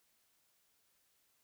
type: silence
effects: white hiss -75 dBFS RMS until 1.43 s